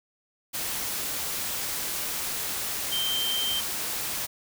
sine tone in noise, 3136 Hz, G7, in tune, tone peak -26 dBFS, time 2.91-3.61 s, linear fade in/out 20 ms, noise white, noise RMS -31 dBFS, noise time 0.53-4.27 s, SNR +2 dB, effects none

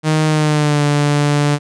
sawtooth tone with pitch glide, 155.5 to 145.93 Hz, D#3 to D3, -1 to -11 cents, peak -8 dBFS, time 0.03-1.59 s, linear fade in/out 50 ms, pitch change -110 cents, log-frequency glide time 0.26-0.83 s, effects resampled to 22050 Hz

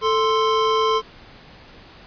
square tone pair together, 441.4 / 1046.5 Hz, A4 / C6, +5 / 0 cents, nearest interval octave + minor third, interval 1495 cents, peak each -20 dBFS, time 0.01-1.02 s, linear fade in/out 50 ms, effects pink hiss -45 dBFS RMS until 2.06 s + resampled to 11025 Hz

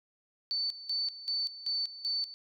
sine tone with tremolo, 4517 Hz, C#8, 32 cents sharp, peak -29 dBFS, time 0.51-2.34 s, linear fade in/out 0 ms, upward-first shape square, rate 2.6 Hz, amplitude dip 80%, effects none

